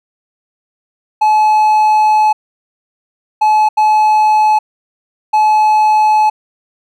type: tone bursts at uneven times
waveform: triangle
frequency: 857 Hz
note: A5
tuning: 46 cents flat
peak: -5 dBFS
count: 4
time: 1.21-2.33 / 3.41-3.69 / 3.77-4.59 / 5.33-6.3 s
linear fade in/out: 10 ms
effects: none